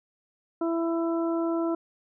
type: harmonic tone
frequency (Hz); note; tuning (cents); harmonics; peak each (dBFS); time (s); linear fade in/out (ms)
332.8; E4; +17; 1 / 2 / 3 / 4; -25 / -32 / -38 / -38; 0.61-1.75; 5
effects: none